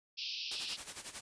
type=band-pass noise; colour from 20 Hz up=white; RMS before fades=-41 dBFS; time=0.17-0.77 s; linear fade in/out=20 ms; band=2500 to 5400 Hz; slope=96 dB/octave
type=noise with tremolo; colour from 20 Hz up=white; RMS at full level=-42 dBFS; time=0.51-1.21 s; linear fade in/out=5 ms; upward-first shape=sine; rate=11 Hz; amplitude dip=75%
effects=resampled to 22050 Hz